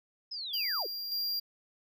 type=linear sweep; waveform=sine; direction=down; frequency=5220 to 320.9 Hz; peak=-36 dBFS; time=0.31-0.87 s; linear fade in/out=10 ms
type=tone with tremolo; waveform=square; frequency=4769 Hz; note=D8; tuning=26 cents sharp; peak=-31 dBFS; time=0.53-1.4 s; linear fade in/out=10 ms; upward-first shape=square; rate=1.7 Hz; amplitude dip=45%
effects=none